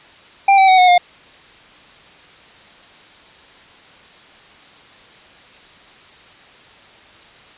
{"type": "tone with pitch steps", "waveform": "square", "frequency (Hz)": [789, 768.8, 749, 729.8, 711.1], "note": ["G5", "G5", "F#5", "F#5", "F5"], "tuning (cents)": [11, -34, 21, -24, 31], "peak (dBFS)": -8, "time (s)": [0.48, 0.98], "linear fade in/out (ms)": 5, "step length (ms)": 100, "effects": ["white hiss -44 dBFS RMS until 7.57 s", "resampled to 8000 Hz"]}